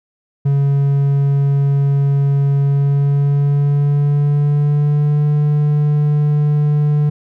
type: tone with pitch glide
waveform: triangle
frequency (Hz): 140 to 148.07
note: C#3 to D3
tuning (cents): +18 to +15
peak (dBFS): -9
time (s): 0.45-7.1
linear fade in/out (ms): 10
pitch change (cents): +97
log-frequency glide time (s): 2.62-5.28
effects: none